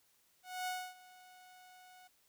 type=tone with ADSR envelope; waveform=sawtooth; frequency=735 Hz; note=F#5; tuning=12 cents flat; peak=-32 dBFS; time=0.43-2.08 s; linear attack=240 ms; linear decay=270 ms; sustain=-21 dB; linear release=13 ms; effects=white hiss -72 dBFS RMS until 2.28 s